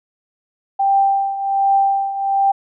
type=tone with tremolo; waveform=sine; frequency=787 Hz; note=G5; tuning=7 cents sharp; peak=-10 dBFS; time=0.79-2.52 s; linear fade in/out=10 ms; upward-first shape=triangle; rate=1.3 Hz; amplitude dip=75%; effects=none